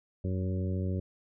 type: harmonic tone with a mistuned harmonic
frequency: 93.1 Hz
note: F#2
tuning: 11 cents sharp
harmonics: 1 / 2 / 3 / 4 / 5 / 6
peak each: -30 / -35 / -41 / -41 / -45 / -45 dBFS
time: 0.24-1 s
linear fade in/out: 5 ms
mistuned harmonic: 1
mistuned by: -28 cents
effects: none